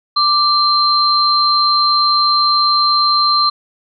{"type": "tone pair together", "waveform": "sine", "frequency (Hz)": [1177, 4134], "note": ["D6", "C8"], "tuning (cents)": [3, -22], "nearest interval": "octave + minor seventh", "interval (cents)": 2175, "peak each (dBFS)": -13, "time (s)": [0.16, 3.5], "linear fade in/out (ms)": 10, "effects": []}